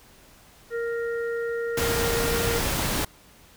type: harmonic tone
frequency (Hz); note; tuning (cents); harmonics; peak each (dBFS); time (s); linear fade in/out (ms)
466.2; A#4; 0; 1 / 3 / 4; -26 / -36 / -38; 0.7-2.62; 50
type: noise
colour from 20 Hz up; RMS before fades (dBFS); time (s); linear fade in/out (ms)
pink; -26; 1.77-3.05; 5
effects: pink hiss -53 dBFS RMS until 3.56 s